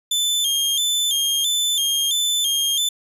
sawtooth tone with vibrato, 3367 Hz, G#7, 23 cents sharp, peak -15 dBFS, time 0.11-2.89 s, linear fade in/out 5 ms, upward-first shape square, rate 1.5 Hz, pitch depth 76 cents each way, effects resampled to 32000 Hz

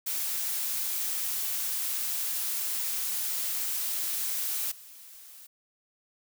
blue noise with level steps, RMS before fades -31 / -49 dBFS, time 0.06-5.47 s, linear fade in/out 10 ms, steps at 4.71 s, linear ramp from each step 10 ms, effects none

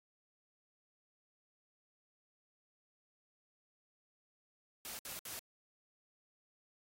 white noise bursts, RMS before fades -45 dBFS, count 3, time 4.85-5.392 s, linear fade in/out 0 ms, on 140 ms, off 61 ms, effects AAC 48 kbps

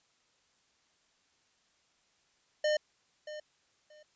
square tone with echo, 606 Hz, D#5, 46 cents flat, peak -27 dBFS, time 2.64-2.77 s, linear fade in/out 5 ms, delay 630 ms, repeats 2, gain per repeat -14 dB, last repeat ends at 4.03 s, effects white hiss -71 dBFS RMS until 4.15 s + resampled to 16000 Hz

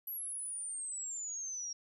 sine exponential sweep, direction down, 11830 to 5588 Hz, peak -38 dBFS, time 0.07-1.73 s, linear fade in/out 5 ms, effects none

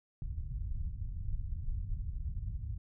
pink low-pass noise, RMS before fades -37 dBFS, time 0.22-2.78 s, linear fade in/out 2 ms, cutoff 110 Hz, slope 24 dB/octave, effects none

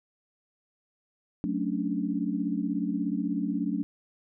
sine chord, D major seventh, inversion first, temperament equal, 185 / 220 / 277.2 / 293.7 Hz, F#3 / A3 / C#4 / D4, 0 / 0 / 0 / 0 cents, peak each -32 dBFS, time 1.44-3.83 s, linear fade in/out 0 ms, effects none

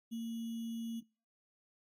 sine tone with sample-and-hold, 229 Hz, A#3, 31 cents flat, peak -37 dBFS, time 0.11-1.01 s, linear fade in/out 20 ms, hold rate 3150 Hz, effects noise-tail reverb RT60 0.4 s tail -25 dB re dry + AAC 48 kbps

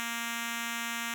5% pulse tone with notch filter, 233.1 Hz, A#3, in tune, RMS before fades -35 dBFS, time 0-1.14 s, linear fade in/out 0 ms, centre 510 Hz, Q 0.5, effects none

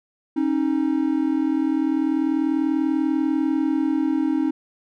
triangle tone pair together, 272.6 / 312.9 Hz, C#4 / D#4, -29 / +10 cents, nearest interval major second, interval 239 cents, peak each -20 / -19 dBFS, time 0.36-4.51 s, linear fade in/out 10 ms, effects none

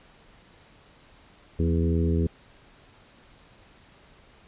harmonic tone with a mistuned harmonic, 82.41 Hz, E2, in tune, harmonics 1 / 2 / 3 / 4 / 5 / 6, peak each -23 / -27 / -30 / -32 / -31 / -40 dBFS, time 1.59-2.27 s, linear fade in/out 5 ms, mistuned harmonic 2, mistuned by +54 cents, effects pink hiss -55 dBFS RMS until 4.47 s + resampled to 8000 Hz

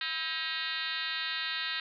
sine tone with frequency modulation, 2794 Hz, F7, in tune, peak -31 dBFS, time 0.01-1.8 s, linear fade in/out 2 ms, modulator 299 Hz, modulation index 4.7, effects none

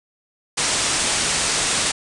white low-pass noise, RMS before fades -21 dBFS, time 0.57-1.92 s, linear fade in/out 10 ms, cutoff 9500 Hz, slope 96 dB/octave, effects none

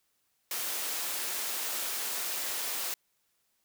white high-pass noise, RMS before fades -34 dBFS, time 0.51-2.94 s, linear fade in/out 2 ms, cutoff 360 Hz, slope 12 dB/octave, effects white hiss -75 dBFS RMS until 3.64 s

